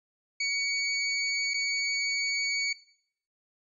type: tone with dropouts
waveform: 25% pulse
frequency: 2247 Hz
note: C#7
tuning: 23 cents sharp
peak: -23 dBFS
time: 0.4-2.73 s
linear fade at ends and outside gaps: 5 ms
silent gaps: 1.537-1.541 s
effects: noise-tail reverb RT60 0.6 s tail -17 dB re dry + resampled to 22050 Hz